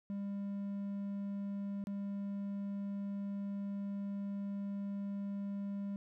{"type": "tone with dropouts", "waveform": "triangle", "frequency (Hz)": 200, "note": "G3", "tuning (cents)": 35, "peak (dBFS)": -35, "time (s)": [0.1, 5.96], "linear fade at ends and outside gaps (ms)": 0, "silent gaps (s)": [1.84, 1.871], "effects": []}